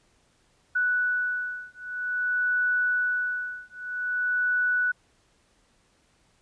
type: beating tone pair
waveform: sine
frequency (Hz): 1480 / 1480.51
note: F#6 / F#6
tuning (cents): 0 / +1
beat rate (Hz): 0.51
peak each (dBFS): -27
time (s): 0.75-4.92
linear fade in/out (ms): 10
effects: pink hiss -65 dBFS RMS until 6.41 s + resampled to 22050 Hz